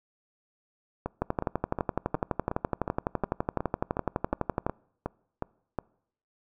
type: two click trains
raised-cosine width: 1 ms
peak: -12 / -16 dBFS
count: 42 / 14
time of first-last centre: 1.22-4.665 / 1.06-5.787 s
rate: 11.9 / 2.75 Hz
effects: noise-tail reverb RT60 0.7 s tail -25 dB re dry